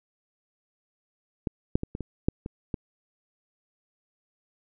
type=clicks; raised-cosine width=3 ms; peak=-14 / -8 / -17 / -20 / -20 / -8 / -21 / -16 dBFS; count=8; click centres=1.472 / 1.755 / 1.834 / 1.951 / 2.007 / 2.285 / 2.461 / 2.742 s; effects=none